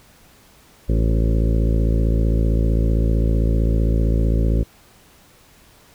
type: harmonic tone with a mistuned harmonic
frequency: 55.5 Hz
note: A1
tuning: 16 cents sharp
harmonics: 1 / 2 / 3 / 4 / 5 / 6 / 7 / 8 / 9 / 10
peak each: -16 / -22 / -26 / -28 / -30 / -32 / -33 / -34 / -35 / -36 dBFS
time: 0.88-4.64 s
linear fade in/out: 20 ms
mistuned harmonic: 6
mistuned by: +30 cents
effects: pink hiss -51 dBFS RMS until 5.94 s